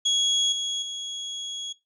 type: tone with level steps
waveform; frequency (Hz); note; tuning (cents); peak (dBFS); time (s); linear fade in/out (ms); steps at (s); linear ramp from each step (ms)
35% pulse; 3328; G#7; +3; -18 / -24 / -29; 0.05-1.73; 10; 0.52 / 0.82; 5
effects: noise-tail reverb RT60 0.2 s tail -19 dB re dry + resampled to 24000 Hz